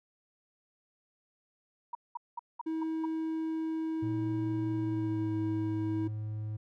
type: tone bursts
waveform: sine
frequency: 953 Hz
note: A#5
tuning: 38 cents sharp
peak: -34 dBFS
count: 6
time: 1.93-3.056 s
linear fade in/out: 5 ms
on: 21 ms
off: 200 ms
type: tone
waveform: triangle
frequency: 320.4 Hz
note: E4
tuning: 49 cents flat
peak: -29 dBFS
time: 2.66-6.08 s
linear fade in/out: 10 ms
type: tone with pitch glide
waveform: triangle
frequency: 115.1 to 107.39 Hz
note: A#2 to A2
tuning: -22 to -42 cents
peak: -32 dBFS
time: 4.02-6.57 s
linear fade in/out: 10 ms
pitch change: -120 cents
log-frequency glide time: 4.78-5.4 s
effects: none